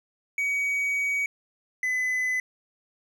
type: tone pair in turn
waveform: triangle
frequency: 2260 / 2013 Hz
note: C#7 / B6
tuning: +33 / +33 cents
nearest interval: major second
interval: 200 cents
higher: first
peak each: -22 dBFS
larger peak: neither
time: 0.38-1.26 / 1.83-2.4 s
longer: first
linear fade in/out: 2 ms
effects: none